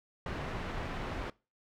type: low-pass noise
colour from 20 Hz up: pink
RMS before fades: -38 dBFS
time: 0.26-1.3 s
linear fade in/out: 2 ms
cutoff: 2300 Hz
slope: 12 dB/octave
effects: noise-tail reverb RT60 0.3 s tail -22 dB re dry